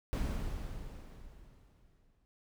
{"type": "noise with exponential decay", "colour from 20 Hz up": "brown", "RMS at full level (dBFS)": -31, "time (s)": [0.13, 2.25], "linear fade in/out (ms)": 0, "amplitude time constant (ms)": 460, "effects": []}